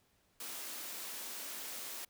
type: high-pass noise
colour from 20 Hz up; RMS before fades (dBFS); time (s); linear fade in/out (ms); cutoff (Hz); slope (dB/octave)
white; -44; 0.4-2.05; 5; 200; 48
effects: pink hiss -73 dBFS RMS until 2.09 s